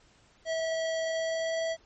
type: tone with pitch glide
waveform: square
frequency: 649 to 654.3 Hz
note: E5 to E5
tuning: -27 to -13 cents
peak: -29 dBFS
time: 0.45-1.77 s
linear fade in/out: 50 ms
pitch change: +14 cents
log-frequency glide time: 1.07-1.64 s
effects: pink hiss -62 dBFS RMS until 1.85 s + MP3 32 kbps